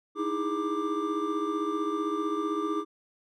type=tone cluster; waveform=triangle; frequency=310.7 / 326.3 / 412.8 / 1183 Hz; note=D#4 / E4 / G#4 / D6; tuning=-2 / -18 / -10 / +12 cents; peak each=-31 dBFS; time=0.15-2.85 s; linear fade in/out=50 ms; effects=none